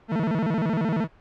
40% pulse tone with vibrato, 189.6 Hz, F#3, 43 cents sharp, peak -21 dBFS, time 0.08-1.08 s, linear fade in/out 50 ms, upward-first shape square, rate 13 Hz, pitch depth 290 cents each way, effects pink hiss -55 dBFS RMS until 1.2 s + low-pass 2000 Hz 12 dB/octave

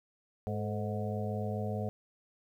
harmonic tone with a mistuned harmonic, 104.6 Hz, G#2, 13 cents sharp, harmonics 1 / 2 / 4 / 5 / 6 / 7, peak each -35 / -38 / -41 / -42 / -43 / -43 dBFS, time 0.47-1.89 s, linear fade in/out 0 ms, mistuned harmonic 4, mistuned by +70 cents, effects 11-bit

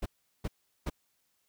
brown noise bursts, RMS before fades -33 dBFS, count 3, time 0.02-0.9 s, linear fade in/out 10 ms, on 40 ms, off 380 ms, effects white hiss -75 dBFS RMS until 1.48 s

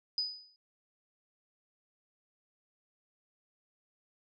sine tone with exponential decay, 4978 Hz, D#8, in tune, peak -27 dBFS, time 0.18-0.56 s, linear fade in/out 1 ms, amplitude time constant 82 ms, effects none

